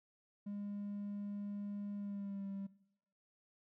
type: tone with pitch glide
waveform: triangle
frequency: 203.6 to 196.55 Hz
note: G#3 to G3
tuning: -34 to +5 cents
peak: -38 dBFS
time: 0.46-2.67 s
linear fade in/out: 10 ms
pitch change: -61 cents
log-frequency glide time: 1.96-2.46 s
effects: noise-tail reverb RT60 0.8 s tail -21 dB re dry + tanh soft clip ceiling -34 dBFS